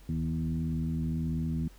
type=tone with frequency modulation; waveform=sine; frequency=161.2 Hz; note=E3; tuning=38 cents flat; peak=-28 dBFS; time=0.09-1.68 s; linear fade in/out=2 ms; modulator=81.5 Hz; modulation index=1.1; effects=added 46 Hz sine -51 dBFS peak until 1.78 s + pink hiss -60 dBFS RMS until 1.78 s